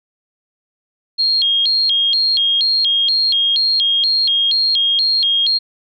sine tone with vibrato, 3709 Hz, A#7, 9 cents flat, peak -12 dBFS, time 1.18-5.59 s, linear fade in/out 20 ms, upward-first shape square, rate 2.1 Hz, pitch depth 230 cents each way, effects none

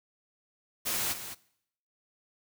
white noise with echo, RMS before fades -31 dBFS, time 0.85-1.14 s, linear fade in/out 20 ms, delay 210 ms, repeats 1, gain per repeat -10 dB, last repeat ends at 1.35 s, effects noise-tail reverb RT60 0.7 s tail -20 dB re dry

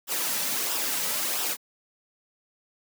white noise with flanger, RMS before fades -28 dBFS, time 0.07-1.57 s, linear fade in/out 50 ms, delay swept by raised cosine 0.45 to 2.85 ms, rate 1.5 Hz, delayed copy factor -0.5, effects high-pass 200 Hz 12 dB/octave

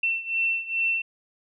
sine beating tone pair, 2693 / 2695.4 Hz, E7 / E7, +36 / +38 cents, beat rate 2.4 Hz, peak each -25 / -28 dBFS, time 0.03-1.02 s, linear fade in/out 5 ms, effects none

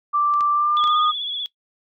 sine tone with pitch glide, 1174.7 to 1226.7 Hz, D6 to D#6, 0 to -25 cents, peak -16 dBFS, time 0.13-1.12 s, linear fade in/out 20 ms, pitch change +75 cents, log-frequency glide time 0.53-0.98 s
clicks, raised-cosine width 0.2 ms, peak -24 / -18 / -16 / -21 dBFS, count 4, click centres 0.339 / 0.408 / 0.84 / 0.875 s
sine tone with vibrato, 3400 Hz, G#7, 40 cents sharp, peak -24 dBFS, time 0.77-1.46 s, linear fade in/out 0 ms, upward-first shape triangle, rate 16 Hz, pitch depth 55 cents each way
effects noise-tail reverb RT60 0.1 s tail -19 dB re dry

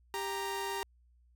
sawtooth tone pair together, 394.4 / 932.9 Hz, G4 / A#5, +11 / +1 cents, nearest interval octave + minor third, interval 1490 cents, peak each -34 / -33 dBFS, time 0.14-0.83 s, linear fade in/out 0 ms, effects added 60 Hz sine -62 dBFS peak until 1.35 s

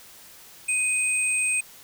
sine tone pair together, 2505 / 8426 Hz, D#7 / C9, +11 / +11 cents, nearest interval octave + major sixth, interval 2100 cents, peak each -24 dBFS, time 0.68-1.61 s, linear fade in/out 10 ms, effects white hiss -48 dBFS RMS until 1.83 s

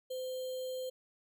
sine tone with sample-and-hold, 513 Hz, C5, 34 cents flat, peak -36 dBFS, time 0.1-0.9 s, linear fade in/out 10 ms, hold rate 3675 Hz, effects none

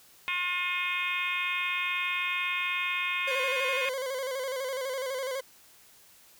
harmonic tone, 357.6 Hz, F4, 41 cents sharp, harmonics 3 / 4 / 5 / 6 / 7 / 8 / 9 / 10, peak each -36 / -41 / -41 / -33 / -31 / -42 / -41 / -42 dBFS, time 0.28-3.89 s, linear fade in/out 0 ms
40% pulse tone with vibrato, 526 Hz, C5, 9 cents sharp, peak -30 dBFS, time 3.27-5.41 s, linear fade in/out 10 ms, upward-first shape square, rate 12 Hz, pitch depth 59 cents each way
effects white hiss -57 dBFS RMS until 6.39 s

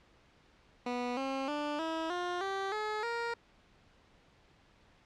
15% pulse tone with pitch steps, 245.2 / 268.9 / 295 / 323.5 / 354.9 / 389.2 / 426.9 / 468.3 Hz, B3 / C4 / D4 / E4 / F4 / G4 / G#4 / A#4, -12 / +47 / +8 / -32 / +28 / -12 / +48 / +8 cents, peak -27 dBFS, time 0.86-3.34 s, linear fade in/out 5 ms, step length 310 ms, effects pink hiss -64 dBFS RMS until 5.05 s + low-pass 4000 Hz 12 dB/octave

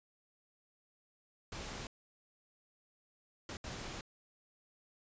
pink noise bursts at uneven times, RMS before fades -44 dBFS, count 3, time 1.52-1.87 / 3.49-3.57 / 3.64-4.01 s, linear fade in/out 2 ms, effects resampled to 16000 Hz

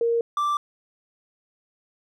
sine / triangle tone pair in turn, 465.8 / 1173.7 Hz, A#4 / D6, -1 / -1 cents, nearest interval octave + major third, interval 1600 cents, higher second, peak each -19 dBFS, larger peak neither, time 0.01-0.21 / 0.37-0.57 s, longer neither, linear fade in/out 2 ms, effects none

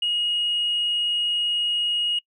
sine tone, 2881 Hz, F#7, 47 cents flat, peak -19 dBFS, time 0.02-2.19 s, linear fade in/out 5 ms, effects noise-tail reverb RT60 0.1 s tail -26 dB re dry + tanh soft clip ceiling -17 dBFS

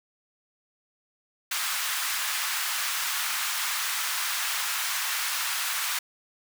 pink high-pass noise, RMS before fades -29 dBFS, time 1.51-5.99 s, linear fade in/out 5 ms, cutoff 1100 Hz, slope 24 dB/octave, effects none

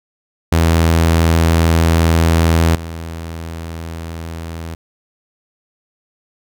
sawtooth tone with level steps, 82.41 Hz, E2, in tune, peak -6 / -21 dBFS, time 0.52-4.75 s, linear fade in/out 5 ms, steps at 2.75 s, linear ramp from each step 5 ms, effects none

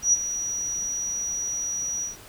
sine tone with ADSR envelope, 5810 Hz, F#8, 32 cents flat, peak -14 dBFS, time 0.02-2.17 s, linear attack 110 ms, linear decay 26 ms, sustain -12 dB, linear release 140 ms, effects pink hiss -46 dBFS RMS until 2.28 s

